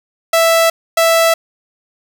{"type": "tone pair in turn", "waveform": "sawtooth", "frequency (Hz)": [660, 660], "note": ["E5", "E5"], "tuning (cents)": [2, 2], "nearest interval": "unison", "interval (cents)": 0, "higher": "neither", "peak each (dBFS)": -5, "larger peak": "neither", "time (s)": [[0.33, 0.7], [0.97, 1.34]], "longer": "neither", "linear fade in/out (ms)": 5, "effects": []}